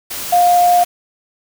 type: tone in noise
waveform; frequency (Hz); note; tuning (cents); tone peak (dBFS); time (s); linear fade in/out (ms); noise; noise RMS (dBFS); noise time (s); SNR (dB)
sine; 707; F5; +21; -8; 0.32-0.84; 10; white; -25; 0.1-0.85; +14
effects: none